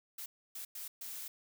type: noise bursts at uneven times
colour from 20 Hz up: blue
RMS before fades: -44 dBFS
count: 4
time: 0.18-0.26 / 0.55-0.65 / 0.75-0.88 / 1.01-1.28 s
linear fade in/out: 5 ms
effects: none